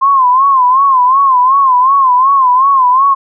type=tone with vibrato; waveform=sine; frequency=1050 Hz; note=C6; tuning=6 cents sharp; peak=-5 dBFS; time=0.01-3.15 s; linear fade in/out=20 ms; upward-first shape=sine; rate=2.7 Hz; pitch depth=110 cents each way; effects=none